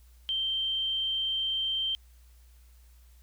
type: tone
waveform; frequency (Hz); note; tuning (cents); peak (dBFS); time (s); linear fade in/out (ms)
sine; 3136; G7; 0; -27; 0.29-1.95; 0
effects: added 60 Hz sine -53 dBFS peak until 3.22 s + white hiss -66 dBFS RMS until 3.22 s